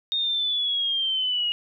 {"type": "linear sweep", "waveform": "sine", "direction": "down", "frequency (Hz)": [3700, 2865], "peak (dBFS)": -22, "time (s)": [0.12, 1.52], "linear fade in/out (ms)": 0, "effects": []}